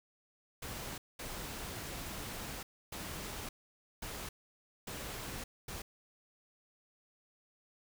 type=noise bursts at uneven times; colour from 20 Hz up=pink; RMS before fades=-43 dBFS; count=6; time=0.62-0.98 / 1.19-2.63 / 2.92-3.49 / 4.02-4.29 / 4.87-5.44 / 5.68-5.82 s; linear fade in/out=5 ms; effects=none